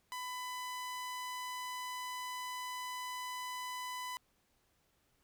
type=tone; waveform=sawtooth; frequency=1000 Hz; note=B5; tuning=21 cents sharp; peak=-36 dBFS; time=0.12-4.17 s; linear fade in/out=0 ms; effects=pink hiss -75 dBFS RMS until 5.23 s